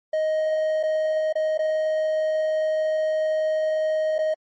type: tone with dropouts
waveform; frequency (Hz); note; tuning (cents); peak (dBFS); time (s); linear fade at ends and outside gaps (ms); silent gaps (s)
triangle; 625; D#5; +8; -18; 0.13-4.34; 5; 0.83-0.834 / 1.327-1.354 / 1.576-1.59 / 4.183-4.188
effects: MP3 32 kbps